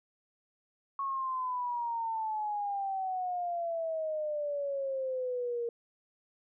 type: exponential sweep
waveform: sine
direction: down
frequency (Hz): 1105 to 466.2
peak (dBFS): -31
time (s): 0.99-5.69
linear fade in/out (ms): 2
effects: none